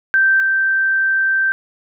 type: tone pair in turn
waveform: sine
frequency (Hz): 1562 / 1562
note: G6 / G6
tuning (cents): -7 / -7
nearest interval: unison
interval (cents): 0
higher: neither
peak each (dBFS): -10 / -13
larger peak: first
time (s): 0.14-0.4 / 0.4-1.52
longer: second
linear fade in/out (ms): 0
effects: none